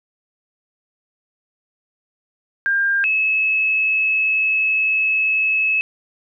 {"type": "tone pair in turn", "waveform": "sine", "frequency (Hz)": [1600, 2589], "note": ["G6", "E7"], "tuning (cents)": [35, -32], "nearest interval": "minor sixth", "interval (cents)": 833, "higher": "second", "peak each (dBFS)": -15, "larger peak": "neither", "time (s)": [[2.66, 3.04], [3.04, 5.81]], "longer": "second", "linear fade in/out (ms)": 0, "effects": []}